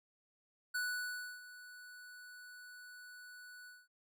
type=tone with ADSR envelope; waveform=square; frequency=1480 Hz; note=F#6; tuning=in tune; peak=-35 dBFS; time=0.74-3.88 s; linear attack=13 ms; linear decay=650 ms; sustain=-17 dB; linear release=210 ms; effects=none